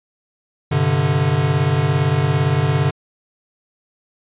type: chord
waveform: square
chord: G suspended fourth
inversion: none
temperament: equal with one note detuned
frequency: 98 / 129.24 / 146.83 Hz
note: G2 / C3 / D3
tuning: 0 / -21 / 0 cents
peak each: -23 / -20 / -18 dBFS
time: 0.71-2.91 s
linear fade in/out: 10 ms
effects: resampled to 8000 Hz